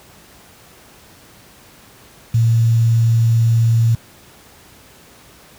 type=tone with quantisation; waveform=sine; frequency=114.8 Hz; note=A#2; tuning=26 cents flat; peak=-10 dBFS; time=2.34-3.95 s; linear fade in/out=5 ms; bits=6; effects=pink hiss -45 dBFS RMS until 5.58 s + high-pass 60 Hz 12 dB/octave